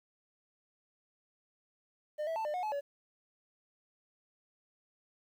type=tone with pitch steps; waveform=triangle; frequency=604 / 653 / 885 / 600 / 726 / 856 / 568 Hz; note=D5 / E5 / A5 / D5 / F#5 / A5 / C#5; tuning=+48 / -17 / +10 / +37 / -33 / -48 / +42 cents; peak=-31 dBFS; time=2.18-2.81 s; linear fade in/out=20 ms; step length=90 ms; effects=11-bit